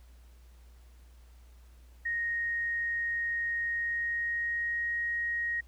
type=tone with pitch glide; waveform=sine; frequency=1866 to 1880.1 Hz; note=A#6 to A#6; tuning=+1 to +14 cents; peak=-29 dBFS; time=2.05-5.61 s; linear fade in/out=10 ms; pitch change=+13 cents; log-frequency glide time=3.65-4.95 s; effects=added 60 Hz sine -52 dBFS peak until 5.67 s + pink hiss -66 dBFS RMS until 5.67 s